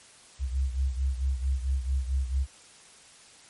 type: beating tone pair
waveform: sine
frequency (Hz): 65.41 / 69.91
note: C2 / C#2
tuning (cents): 0 / +15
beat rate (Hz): 4.5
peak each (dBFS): -26 / -31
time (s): 0.39-2.47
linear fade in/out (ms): 50
effects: white hiss -53 dBFS RMS until 3.49 s + MP3 48 kbps